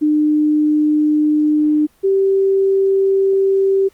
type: tone pair in turn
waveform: sine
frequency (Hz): 302.1 / 388.5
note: D4 / G4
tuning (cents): +49 / -16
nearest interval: major third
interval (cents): 435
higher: second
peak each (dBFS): -11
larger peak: neither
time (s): 0.01-1.87 / 2.03-3.89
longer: neither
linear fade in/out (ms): 20
effects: pink hiss -55 dBFS RMS until 3.93 s + Opus 24 kbps